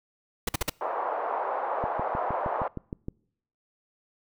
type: noise bursts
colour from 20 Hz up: pink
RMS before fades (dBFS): -26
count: 4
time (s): 0.47-0.697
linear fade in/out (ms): 5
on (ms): 20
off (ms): 49
type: band-pass noise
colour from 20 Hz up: white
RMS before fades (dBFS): -30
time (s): 0.81-2.68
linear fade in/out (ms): 2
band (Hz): 530 to 980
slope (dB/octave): 24
type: click train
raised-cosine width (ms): 3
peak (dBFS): -20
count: 9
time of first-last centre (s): 1.84-3.084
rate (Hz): 6.43
effects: noise-tail reverb RT60 0.7 s tail -26 dB re dry